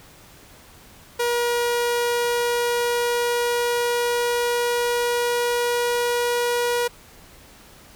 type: tone with pitch glide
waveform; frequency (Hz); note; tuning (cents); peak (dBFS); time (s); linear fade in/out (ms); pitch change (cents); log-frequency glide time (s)
sawtooth; 478.3 to 481.3; A#4 to B4; +44 to -45; -16; 1.19-6.88; 10; +11; 1.47-6.28
effects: pink hiss -48 dBFS RMS until 7.95 s